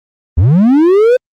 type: linear sweep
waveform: triangle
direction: up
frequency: 69.3 to 516 Hz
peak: -3 dBFS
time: 0.37-1.17 s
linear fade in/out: 10 ms
effects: Opus 32 kbps